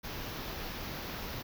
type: band-stop noise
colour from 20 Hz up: pink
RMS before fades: -40 dBFS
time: 0.03-1.43 s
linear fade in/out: 20 ms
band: 6000 to 12000 Hz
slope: 48 dB/octave
effects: none